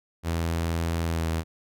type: tone with pitch glide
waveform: sawtooth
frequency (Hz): 83.2 to 81.35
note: E2 to E2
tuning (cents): +17 to -22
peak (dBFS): -21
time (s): 0.23-1.44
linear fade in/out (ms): 50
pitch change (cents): -39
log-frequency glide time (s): 1.06-1.29
effects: none